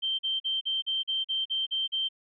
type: tone bursts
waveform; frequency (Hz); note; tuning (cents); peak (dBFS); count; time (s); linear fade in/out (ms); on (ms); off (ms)
sine; 3133; G7; -2; -26; 10; 0.02-2.089; 20; 170; 41
effects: none